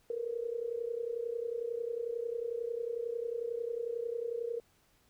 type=tone with amplitude modulation; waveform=sine; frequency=468.6 Hz; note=A#4; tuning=9 cents sharp; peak=-30 dBFS; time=0.1-4.6 s; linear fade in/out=2 ms; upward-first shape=sine; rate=31.1 Hz; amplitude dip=80%; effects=pink hiss -69 dBFS RMS until 5.09 s

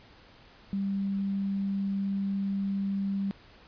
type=tone; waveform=sine; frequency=196.8 Hz; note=G3; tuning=7 cents sharp; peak=-27 dBFS; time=0.73-3.31 s; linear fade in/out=0 ms; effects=pink hiss -55 dBFS RMS until 3.67 s + resampled to 11025 Hz

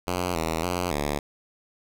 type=tone with pitch steps; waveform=5% pulse; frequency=89.6 / 80.8 / 89.3 / 73 Hz; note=F2 / E2 / F2 / D2; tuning=+45 / -34 / +39 / -10 cents; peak=-14 dBFS; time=0.07-1.19 s; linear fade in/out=5 ms; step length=280 ms; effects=none

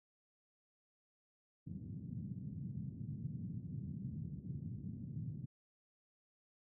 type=band-pass noise; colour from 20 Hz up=pink; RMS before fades=-45 dBFS; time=1.66-5.46 s; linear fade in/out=10 ms; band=110 to 190 Hz; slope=24 dB/octave; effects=none

